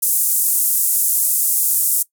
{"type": "band-pass noise", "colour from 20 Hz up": "white", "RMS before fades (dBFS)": -17, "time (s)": [0.02, 2.03], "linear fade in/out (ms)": 10, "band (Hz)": [8300, 15000], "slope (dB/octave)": 24, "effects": ["noise-tail reverb RT60 0.1 s tail -19 dB re dry"]}